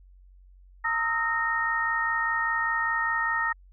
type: tone cluster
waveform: sine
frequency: 913 / 1270 / 1335 / 1850 Hz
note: A#5 / D#6 / E6 / A#6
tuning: -36 / +35 / +22 / -14 cents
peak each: -31 / -30 / -35 / -26 dBFS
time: 0.84-3.53 s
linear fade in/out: 10 ms
effects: added 46 Hz sine -50 dBFS peak until 3.72 s